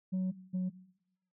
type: tone pair in turn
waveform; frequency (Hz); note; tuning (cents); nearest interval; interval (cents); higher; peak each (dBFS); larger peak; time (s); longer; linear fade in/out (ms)
sine; 186.1 / 183.86; F#3 / F#3; +10 / -11; unison; 21; first; -27 / -28; first; 0.12-0.32 / 0.53-0.7; first; 20
effects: noise-tail reverb RT60 0.9 s tail -21 dB re dry + tanh soft clip ceiling -29 dBFS